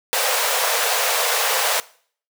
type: high-pass noise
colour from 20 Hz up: pink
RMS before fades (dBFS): -20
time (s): 0.13-1.8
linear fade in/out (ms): 0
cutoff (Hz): 450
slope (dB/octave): 96
effects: noise-tail reverb RT60 0.5 s tail -20 dB re dry